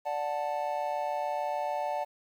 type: chord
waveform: triangle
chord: D major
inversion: none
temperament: just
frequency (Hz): 587.3 / 734.2 / 881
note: D5 / F#5 / A5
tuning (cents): 0 / -14 / +2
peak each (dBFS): -32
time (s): 0.05-2.05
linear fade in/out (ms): 20
effects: 10-bit